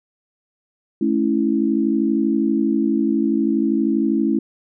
sine chord, A major, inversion none, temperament equal with one note detuned, 216.7 / 277.2 / 329.6 Hz, A3 / C#4 / E4, -26 / 0 / 0 cents, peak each -20 dBFS, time 1.01-4.39 s, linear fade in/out 5 ms, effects none

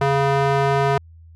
square tone with band-pass filter, 138.59 Hz, C#3, in tune, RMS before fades -18 dBFS, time 0.01-0.98 s, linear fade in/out 5 ms, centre 820 Hz, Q 0.82, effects added 82 Hz sine -42 dBFS peak until 1.35 s

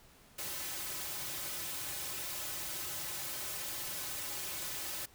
white noise with comb filter, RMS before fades -40 dBFS, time 0.38-5.06 s, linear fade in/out 10 ms, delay 4.3 ms, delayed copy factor -1, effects pink hiss -61 dBFS RMS until 5.14 s

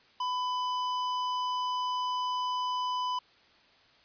sine tone with hard clipping, 1000 Hz, B5, 21 cents sharp, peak -31 dBFS, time 0.2-3.19 s, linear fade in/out 5 ms, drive 17 dB, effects white hiss -61 dBFS RMS until 4.04 s + resampled to 11025 Hz

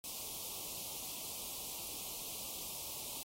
white band-stop noise, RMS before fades -44 dBFS, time 0.04-3.23 s, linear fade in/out 0 ms, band 1100 to 2500 Hz, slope 48 dB/octave, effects AAC 48 kbps

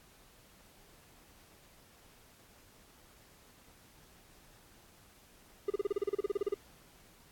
triangle tone bursts, 404.3 Hz, G#4, 46 cents flat, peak -26 dBFS, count 16, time 5.68-6.542 s, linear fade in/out 5 ms, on 22 ms, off 34 ms, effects pink hiss -61 dBFS RMS until 7.31 s + AAC 64 kbps

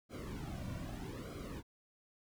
brown noise with flanger, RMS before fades -44 dBFS, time 0.09-1.63 s, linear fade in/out 50 ms, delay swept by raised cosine 1.1 to 2.4 ms, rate 0.8 Hz, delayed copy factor -0.95, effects none

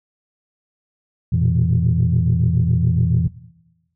sine tone cluster, 85.8 / 115.4 / 122.5 / 166.3 Hz, F2 / A#2 / B2 / E3, -30 / -17 / -14 / +16 cents, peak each -19 dBFS, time 1.32-3.28 s, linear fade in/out 10 ms, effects noise-tail reverb RT60 1.0 s tail -18 dB re dry + tanh soft clip ceiling -7 dBFS

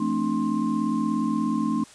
sine tone cluster, 171.3 / 221.3 / 261.7 / 298.4 / 1056 Hz, F3 / A3 / C4 / D4 / C6, -33 / +10 / 0 / +28 / +16 cents, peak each -34 / -25 / -29 / -27 / -32 dBFS, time 0-1.84 s, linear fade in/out 5 ms, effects white hiss -49 dBFS RMS until 1.94 s + resampled to 22050 Hz

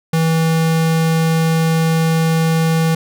square tone, 162.4 Hz, E3, 26 cents flat, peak -13 dBFS, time 0.13-2.95 s, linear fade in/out 5 ms, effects none

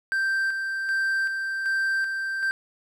triangle tone with tremolo, 1568 Hz, G6, in tune, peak -20 dBFS, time 0.12-2.51 s, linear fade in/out 0 ms, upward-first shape square, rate 1.3 Hz, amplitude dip 40%, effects none

